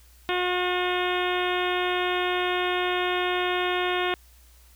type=harmonic tone; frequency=360.4 Hz; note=F#4; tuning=45 cents flat; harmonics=1 / 2 / 3 / 4 / 5 / 6 / 7 / 8 / 9 / 10; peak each=-27 / -30 / -32 / -33 / -34 / -35 / -35 / -36 / -37 / -37 dBFS; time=0.29-4.14 s; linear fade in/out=0 ms; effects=added 60 Hz sine -52 dBFS peak until 4.75 s + white hiss -58 dBFS RMS until 4.75 s